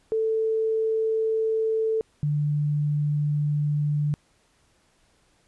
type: tone pair in turn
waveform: sine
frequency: 442.6 / 147.7 Hz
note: A4 / D3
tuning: +10 / +10 cents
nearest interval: octave + perfect fifth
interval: 1900 cents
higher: first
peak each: -21 dBFS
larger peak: neither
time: 0.12-2.01 / 2.23-4.14 s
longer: second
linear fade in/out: 0 ms
effects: pink hiss -64 dBFS RMS until 5.47 s + resampled to 24000 Hz